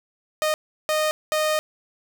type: tone bursts at uneven times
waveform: sawtooth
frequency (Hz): 617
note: D#5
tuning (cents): -15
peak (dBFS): -16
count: 3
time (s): 0.42-0.54 / 0.89-1.11 / 1.32-1.59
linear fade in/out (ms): 0
effects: none